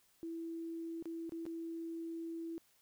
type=tone with dropouts; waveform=sine; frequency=330.8 Hz; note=E4; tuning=6 cents sharp; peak=-40 dBFS; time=0.23-2.58 s; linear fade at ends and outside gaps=0 ms; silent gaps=1.025-1.056 / 1.294-1.321 / 1.454-1.464 s; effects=white hiss -71 dBFS RMS until 2.81 s